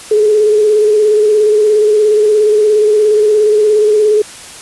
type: tone with vibrato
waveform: sine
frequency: 424.1 Hz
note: G#4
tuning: 36 cents sharp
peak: -6 dBFS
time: 0.11-4.22 s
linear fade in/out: 5 ms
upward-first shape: square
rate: 17 Hz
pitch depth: 29 cents each way
effects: white hiss -31 dBFS RMS until 4.61 s + resampled to 24000 Hz